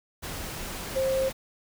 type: tone in noise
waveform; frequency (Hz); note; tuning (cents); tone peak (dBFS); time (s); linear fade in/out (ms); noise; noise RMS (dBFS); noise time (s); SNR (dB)
sine; 530; C5; +22; -23; 0.95-1.3; 20; pink; -36; 0.22-1.33; +10
effects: none